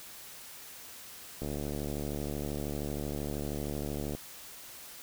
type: click train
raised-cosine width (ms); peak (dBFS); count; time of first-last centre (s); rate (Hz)
2; -23; 200; 1.42-4.15; 72.9
effects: white hiss -48 dBFS RMS until 5.02 s